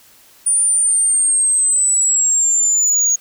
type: linear sweep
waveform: sine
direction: down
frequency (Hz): 9397 to 6645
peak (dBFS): -9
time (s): 0.46-3.16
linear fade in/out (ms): 10
effects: tanh soft clip ceiling -11 dBFS + white hiss -48 dBFS RMS until 3.2 s